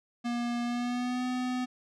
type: tone with pitch glide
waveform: square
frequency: 238.8 to 251.5 Hz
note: A#3 to B3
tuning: +42 to +32 cents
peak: -30 dBFS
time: 0.24-1.66 s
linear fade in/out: 20 ms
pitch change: +90 cents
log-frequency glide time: 0.63-1.25 s
effects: low-pass 6000 Hz 12 dB/octave